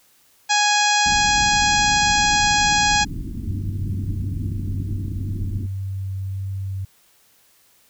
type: harmonic tone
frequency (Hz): 830.6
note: G#5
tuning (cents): 0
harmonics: 1 / 2 / 3 / 4 / 5 / 6 / 7 / 8 / 9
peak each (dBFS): -19 / -22 / -24 / -25 / -26 / -27 / -27 / -28 / -29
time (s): 0.49-3.05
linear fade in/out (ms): 20
type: low-pass noise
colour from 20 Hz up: pink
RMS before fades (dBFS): -29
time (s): 1.05-5.67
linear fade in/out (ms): 20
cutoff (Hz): 310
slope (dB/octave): 48
type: tone with vibrato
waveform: sine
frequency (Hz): 96.4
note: G2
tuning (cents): -28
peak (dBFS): -24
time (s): 3.47-6.85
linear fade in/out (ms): 5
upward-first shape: triangle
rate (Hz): 1.4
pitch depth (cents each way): 10
effects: white hiss -57 dBFS RMS until 7.89 s